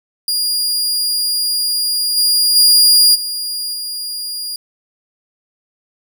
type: tone with level steps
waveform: sawtooth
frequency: 4839 Hz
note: D#8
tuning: 49 cents flat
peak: -12 / -8 / -4 / -17 / -19 dBFS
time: 0.28-4.56 s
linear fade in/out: 2 ms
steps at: 2.16 / 2.55 / 3.14 / 3.73 s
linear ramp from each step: 20 ms
effects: none